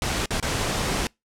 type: noise with dropouts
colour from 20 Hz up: pink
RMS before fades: -25 dBFS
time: 0.02-1.07 s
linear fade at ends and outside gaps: 1 ms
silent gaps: 0.258-0.306 / 0.4-0.426 s
effects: noise-tail reverb RT60 0.2 s tail -26 dB re dry + low-pass 9000 Hz 12 dB/octave